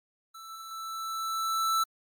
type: tone with level ramp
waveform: square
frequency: 1323 Hz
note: E6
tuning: 6 cents sharp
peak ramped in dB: -43 to -24 dBFS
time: 0.34-1.84 s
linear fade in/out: 10 ms
effects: Opus 32 kbps